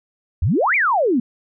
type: exponential two-way sweep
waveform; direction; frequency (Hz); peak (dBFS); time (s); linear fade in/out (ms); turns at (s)
sine; up then down; 69.3 to 2438 to 221.2; -14; 0.42-1.2; 5; 0.75
effects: none